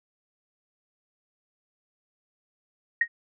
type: tone with exponential decay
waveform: sine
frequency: 1872 Hz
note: A#6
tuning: 7 cents sharp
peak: -15 dBFS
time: 3.01-3.08 s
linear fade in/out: 5 ms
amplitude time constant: 15 ms
effects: none